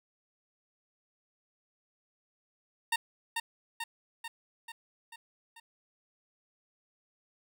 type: tone with echo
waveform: 15% pulse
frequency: 918 Hz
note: A#5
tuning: 27 cents flat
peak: -20 dBFS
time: 2.92-2.96 s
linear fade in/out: 5 ms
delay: 440 ms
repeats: 6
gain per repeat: -4 dB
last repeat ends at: 5.6 s
effects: none